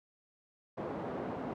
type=band-pass noise; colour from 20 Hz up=pink; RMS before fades=-39 dBFS; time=0.77-1.54 s; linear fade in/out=10 ms; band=220 to 770 Hz; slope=12 dB/octave; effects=none